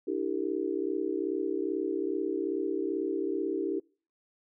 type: chord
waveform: sine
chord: E half-diminished seventh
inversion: third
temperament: equal with one note detuned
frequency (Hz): 293.7 / 329.6 / 392 / 454.5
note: D4 / E4 / G4 / Bb4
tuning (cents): 0 / 0 / 0 / -44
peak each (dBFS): -35 / -33 / -32 / -37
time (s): 0.07-3.8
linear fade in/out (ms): 10
effects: noise-tail reverb RT60 0.4 s tail -26 dB re dry